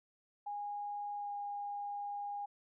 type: tone with pitch glide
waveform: sine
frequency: 821 to 814.9 Hz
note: G#5 to G#5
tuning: -20 to -33 cents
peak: -38 dBFS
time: 0.46-2.46 s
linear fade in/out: 10 ms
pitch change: -13 cents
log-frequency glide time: 1.16-1.32 s
effects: none